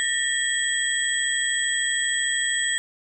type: tone cluster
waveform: sine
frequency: 1795 / 1928 / 3278 / 7950 Hz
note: A6 / B6 / G#7 / B8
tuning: +34 / -42 / -23 / +10 cents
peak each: -27 dBFS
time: 0-2.78 s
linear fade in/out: 0 ms
effects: none